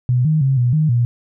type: tone with pitch steps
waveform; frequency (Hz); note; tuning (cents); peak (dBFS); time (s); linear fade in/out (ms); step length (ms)
sine; 124.5 / 155.9 / 134.6 / 122.4 / 155 / 120; B2 / D#3 / C3 / B2 / D#3 / B2; +14 / +4 / +49 / -15 / -6 / -49; -12; 0.09-1.05; 0; 160
effects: none